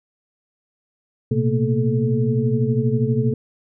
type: tone cluster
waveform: sine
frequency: 117.3 / 129.5 / 226.7 / 239.5 / 433.6 Hz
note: A#2 / C3 / A#3 / A#3 / A4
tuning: +11 / -17 / -48 / +47 / -25 cents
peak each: -23 / -20 / -23 / -28 / -24 dBFS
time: 1.31-3.34 s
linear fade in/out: 5 ms
effects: none